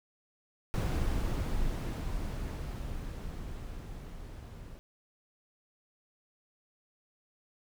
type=noise with level ramp; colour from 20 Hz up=brown; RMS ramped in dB=-29 to -46 dBFS; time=0.74-4.79 s; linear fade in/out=0 ms; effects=none